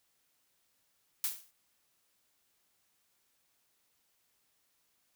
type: noise with exponential decay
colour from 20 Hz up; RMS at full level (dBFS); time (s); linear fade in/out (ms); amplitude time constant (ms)
blue; -30; 1.24-1.51; 1; 57
effects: white hiss -75 dBFS RMS until 5.15 s